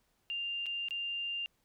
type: tone with dropouts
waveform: sine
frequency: 2794 Hz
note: F7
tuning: in tune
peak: -34 dBFS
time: 0.3-1.46 s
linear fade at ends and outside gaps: 0 ms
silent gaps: 0.659-0.665 / 0.885-0.908 s
effects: pink hiss -75 dBFS RMS until 1.64 s